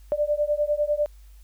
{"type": "beating tone pair", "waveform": "sine", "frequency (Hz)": [587.3, 597.3], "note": ["D5", "D5"], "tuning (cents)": [0, 29], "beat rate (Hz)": 10, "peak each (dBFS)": -24, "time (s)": [0.12, 1.06], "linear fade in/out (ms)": 0, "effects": ["added 50 Hz sine -45 dBFS peak until 1.43 s", "white hiss -62 dBFS RMS until 1.43 s"]}